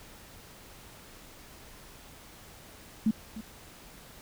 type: tone with echo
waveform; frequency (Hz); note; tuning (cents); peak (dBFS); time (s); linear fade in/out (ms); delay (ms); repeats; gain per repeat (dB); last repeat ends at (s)
sine; 218.9; A3; -9; -21; 3.06-3.11; 5; 300; 1; -15; 3.41
effects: pink hiss -51 dBFS RMS until 4.21 s